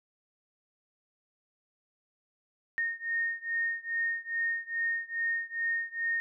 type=beating tone pair; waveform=sine; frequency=1843 / 1845.4 Hz; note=A#6 / A#6; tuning=-20 / -18 cents; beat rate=2.4 Hz; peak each=-32 / -33 dBFS; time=2.78-6.2 s; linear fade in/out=0 ms; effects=none